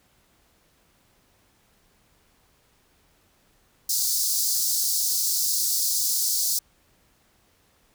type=high-pass noise; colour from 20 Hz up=pink; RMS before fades=-24 dBFS; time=3.89-6.59 s; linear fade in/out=5 ms; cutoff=4500 Hz; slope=48 dB/octave; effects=pink hiss -63 dBFS RMS until 7.94 s